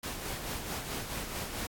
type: noise with tremolo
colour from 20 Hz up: pink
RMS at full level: -36 dBFS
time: 0.03-1.67 s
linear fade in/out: 5 ms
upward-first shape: sine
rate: 4.6 Hz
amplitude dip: 45%
effects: AAC 64 kbps